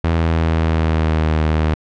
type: tone with pitch glide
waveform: sawtooth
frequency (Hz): 82.41 to 78.05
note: E2 to D#2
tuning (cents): 0 to +6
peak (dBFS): -10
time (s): 0.04-1.74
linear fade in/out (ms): 0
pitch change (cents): -94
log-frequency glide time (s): 0.17-1.41
effects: low-pass 3000 Hz 12 dB/octave